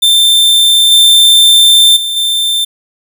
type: tone with level steps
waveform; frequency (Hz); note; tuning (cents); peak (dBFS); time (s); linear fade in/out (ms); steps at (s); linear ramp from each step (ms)
45% pulse; 3571; A7; +25; -5 / -3 / -14 / -10; 0.02-2.65; 10; 0.91 / 1.96 / 2.16; 10
effects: none